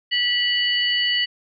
sine tone cluster, 1953 / 2946 / 4494 Hz, B6 / F#7 / C#8, -20 / -8 / +23 cents, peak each -23 / -20 / -27 dBFS, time 0.11-1.26 s, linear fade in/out 20 ms, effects none

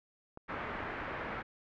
clicks, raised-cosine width 1 ms, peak -32 dBFS, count 3, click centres 0.374 / 0.543 / 0.814 s
white low-pass noise, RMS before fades -40 dBFS, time 0.48-1.43 s, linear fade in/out 20 ms, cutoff 1900 Hz, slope 24 dB/octave
effects none

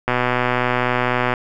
click train, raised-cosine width 0.5 ms, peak -3 dBFS, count 157, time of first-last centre 0.08-1.338 s, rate 124 Hz, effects none

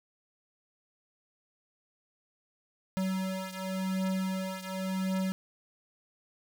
square beating tone pair, 188.6 / 189.51 Hz, F#3 / F#3, +33 / +42 cents, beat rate 0.91 Hz, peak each -33 / -36 dBFS, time 2.97-5.32 s, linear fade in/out 0 ms, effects none

